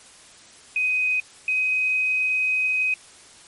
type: tone pair in turn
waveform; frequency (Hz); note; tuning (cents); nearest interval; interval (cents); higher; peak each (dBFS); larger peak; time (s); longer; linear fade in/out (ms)
sine; 2508 / 2518; D#7 / D#7; +13 / +20; unison; 7; second; -19; neither; 0.76-1.2 / 1.48-2.94; second; 2
effects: white hiss -48 dBFS RMS until 3.47 s + MP3 48 kbps